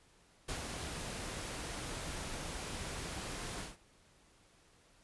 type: noise with ADSR envelope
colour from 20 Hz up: pink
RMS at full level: -39 dBFS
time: 0.48-3.77 s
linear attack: 11 ms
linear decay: 99 ms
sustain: -3 dB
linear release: 170 ms
effects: pink hiss -66 dBFS RMS until 5.03 s + resampled to 24000 Hz